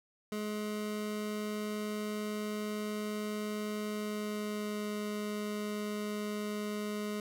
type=tone with pitch glide; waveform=25% pulse; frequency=211.1 to 209.4 Hz; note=G#3 to G#3; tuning=+29 to +15 cents; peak=-31 dBFS; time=0.32-7.2 s; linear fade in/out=2 ms; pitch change=-14 cents; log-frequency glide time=3.86-4.89 s; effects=none

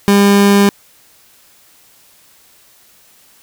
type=tone; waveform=30% pulse; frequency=201 Hz; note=G3; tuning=44 cents sharp; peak=-4 dBFS; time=0.08-0.69 s; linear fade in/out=0 ms; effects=white hiss -48 dBFS RMS until 3.42 s

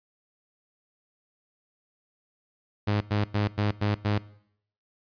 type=tone bursts; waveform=sawtooth; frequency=103.83 Hz; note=G#2; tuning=in tune; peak=-19 dBFS; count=6; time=2.87-4.185 s; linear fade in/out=10 ms; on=140 ms; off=95 ms; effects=noise-tail reverb RT60 0.7 s tail -20 dB re dry + resampled to 11025 Hz

